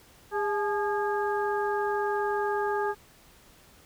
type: harmonic tone with a mistuned harmonic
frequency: 408 Hz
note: G#4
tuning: 31 cents flat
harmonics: 1 / 2 / 3 / 4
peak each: -28 / -30 / -35 / -35 dBFS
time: 0.31-2.95 s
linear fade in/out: 50 ms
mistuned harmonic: 2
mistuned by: +73 cents
effects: pink hiss -56 dBFS RMS until 3.85 s